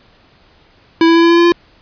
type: tone with pitch steps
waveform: square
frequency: 329.6 / 332.1 / 334.6 / 337.1 / 339.7 / 342.2 / 344.8 Hz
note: E4 / E4 / E4 / E4 / F4 / F4 / F4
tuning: 0 / +13 / +26 / +39 / -48 / -35 / -22 cents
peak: -7 dBFS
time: 1.01-1.521 s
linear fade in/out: 2 ms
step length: 73 ms
effects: pink hiss -49 dBFS RMS until 1.81 s + resampled to 11025 Hz